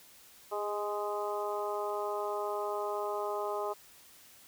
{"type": "harmonic tone with a mistuned harmonic", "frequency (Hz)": 207.7, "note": "G#3", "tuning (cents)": 0, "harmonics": [2, 3, 4, 5, 6], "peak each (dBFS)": [-36, -38, -39, -40, -41], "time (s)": [0.51, 3.74], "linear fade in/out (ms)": 20, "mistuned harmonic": 2, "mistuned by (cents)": -17, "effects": ["white hiss -57 dBFS RMS until 4.47 s"]}